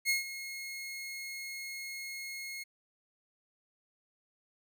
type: tone with ADSR envelope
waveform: sawtooth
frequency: 2160 Hz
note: C#7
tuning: 45 cents flat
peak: -22 dBFS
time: 0.05-2.64 s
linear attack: 44 ms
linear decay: 140 ms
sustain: -14 dB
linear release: 15 ms
effects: none